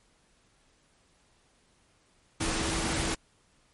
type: tone in noise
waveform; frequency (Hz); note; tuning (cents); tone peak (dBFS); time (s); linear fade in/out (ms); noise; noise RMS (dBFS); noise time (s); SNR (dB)
sine; 327.6; E4; -11; -36; 2.4-3.15; 10; pink; -30; 2.4-3.15; -9
effects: pink hiss -66 dBFS RMS until 3.73 s + MP3 48 kbps